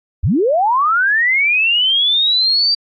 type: linear sweep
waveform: sine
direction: up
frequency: 52.7 to 4699 Hz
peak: -11 dBFS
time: 0.23-2.75 s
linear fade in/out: 10 ms
effects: AAC 64 kbps